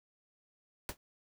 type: noise with exponential decay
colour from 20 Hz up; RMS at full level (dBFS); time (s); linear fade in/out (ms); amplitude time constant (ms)
pink; -34; 0.89-0.97; 1; 16
effects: none